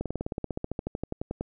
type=slowing click train; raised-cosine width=2 ms; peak=-17 dBFS; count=21; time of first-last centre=0.01-1.41 s; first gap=47 ms; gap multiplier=1.04; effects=none